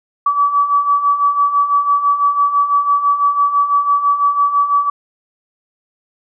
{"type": "beating tone pair", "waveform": "sine", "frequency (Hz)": [1143, 1149], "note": ["D6", "D6"], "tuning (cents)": [-47, -38], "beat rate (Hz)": 6, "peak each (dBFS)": [-18, -12], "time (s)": [0.26, 4.9], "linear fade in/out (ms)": 5, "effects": []}